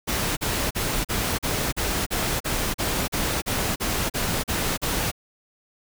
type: noise bursts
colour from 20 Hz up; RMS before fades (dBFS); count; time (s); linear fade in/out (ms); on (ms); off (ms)
pink; -25; 15; 0.07-5.116; 20; 300; 39
effects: none